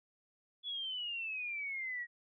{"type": "exponential sweep", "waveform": "sine", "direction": "down", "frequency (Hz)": [3436, 1891], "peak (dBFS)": -37, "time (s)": [0.63, 2.07], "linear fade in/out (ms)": 50, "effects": []}